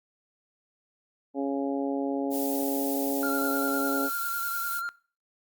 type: harmonic tone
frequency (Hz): 138.59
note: C#3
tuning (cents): 0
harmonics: 2 / 3 / 4 / 5 / 6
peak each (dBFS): -28 / -34 / -34 / -38 / -39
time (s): 1.34-4.1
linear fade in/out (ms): 50
type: noise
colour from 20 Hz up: violet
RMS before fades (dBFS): -34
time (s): 2.3-4.82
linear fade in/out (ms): 50
type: tone with vibrato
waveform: triangle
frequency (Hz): 1387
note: F6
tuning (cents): -12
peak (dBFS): -28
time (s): 3.23-4.89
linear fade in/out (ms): 0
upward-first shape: sine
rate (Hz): 10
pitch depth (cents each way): 32
effects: noise-tail reverb RT60 0.4 s tail -20 dB re dry + Opus 48 kbps